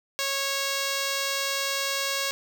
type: tone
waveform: 5% pulse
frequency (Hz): 550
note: C#5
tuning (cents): -14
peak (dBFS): -14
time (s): 0.19-2.31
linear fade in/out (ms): 0
effects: none